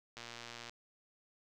click train, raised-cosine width 0.2 ms, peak -29 dBFS, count 63, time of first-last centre 0.17-0.695 s, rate 118 Hz, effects none

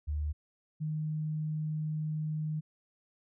sine tone pair in turn, 74.8 / 154.43 Hz, D2 / D#3, +32 / -13 cents, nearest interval octave + minor second, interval 1255 cents, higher second, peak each -30 / -31 dBFS, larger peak first, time 0.07-0.33 / 0.8-2.61 s, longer second, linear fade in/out 20 ms, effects none

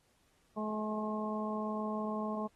harmonic tone with a mistuned harmonic, 214.4 Hz, A3, 45 cents flat, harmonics 1 / 2 / 3 / 4 / 5, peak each -36 / -42 / -41 / -44 / -41 dBFS, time 0.56-2.48 s, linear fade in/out 20 ms, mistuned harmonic 4, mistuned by -16 cents, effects pink hiss -72 dBFS RMS until 2.55 s + AAC 32 kbps

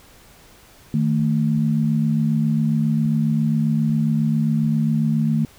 sine tone pair together, 155.4 / 222.8 Hz, D#3 / A3, -2 / +22 cents, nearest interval tritone, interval 624 cents, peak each -19 dBFS, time 0.94-5.45 s, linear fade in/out 2 ms, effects pink hiss -49 dBFS RMS until 5.58 s

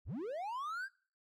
triangle linear sweep, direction up, 34 to 1638 Hz, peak -36 dBFS, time 0.05-0.89 s, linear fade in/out 50 ms, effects noise-tail reverb RT60 0.4 s tail -21 dB re dry

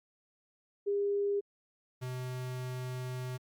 sine / square tone pair in turn, 404 / 127.02 Hz, G#4 / B2, -48 / +49 cents, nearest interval octave + minor sixth, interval 2003 cents, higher first, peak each -28 / -37 dBFS, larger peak first, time 0.86-1.41 / 2.01-3.38 s, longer second, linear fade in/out 20 ms, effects Opus 48 kbps

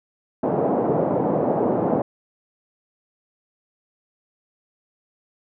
white band-pass noise, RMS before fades -21 dBFS, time 0.43-2.02 s, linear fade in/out 5 ms, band 140 to 690 Hz, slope 24 dB/octave, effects none

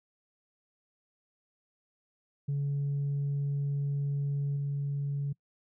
sine tone with level steps, 141.6 Hz, C#3, 37 cents sharp, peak -26 / -28 dBFS, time 2.48-5.33 s, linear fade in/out 10 ms, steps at 4.56 s, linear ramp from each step 10 ms, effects noise-tail reverb RT60 0.1 s tail -25 dB re dry + tanh soft clip ceiling -26 dBFS

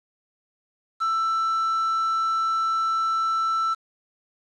triangle tone with quantisation, 1328 Hz, E6, 12 cents sharp, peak -19 dBFS, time 1-3.75 s, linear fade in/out 20 ms, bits 7, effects low-pass 6000 Hz 12 dB/octave

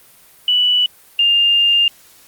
sine tone pair in turn, 2960 / 2806 Hz, F#7 / F7, 0 / +8 cents, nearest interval minor second, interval 92 cents, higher first, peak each -11 / -10 dBFS, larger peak second, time 0.48-0.86 / 1.19-1.88 s, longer second, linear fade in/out 2 ms, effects white hiss -47 dBFS RMS until 2.27 s + Opus 32 kbps

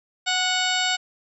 harmonic tone with a mistuned harmonic, 740 Hz, F#5, in tune, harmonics 1 / 2 / 3 / 4 / 5 / 6 / 7 / 8 / 10, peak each -28 / -27 / -29 / -27 / -28 / -31 / -36 / -38 / -31 dBFS, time 0.26-0.97 s, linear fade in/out 20 ms, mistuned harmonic 2, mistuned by -21 cents, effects none

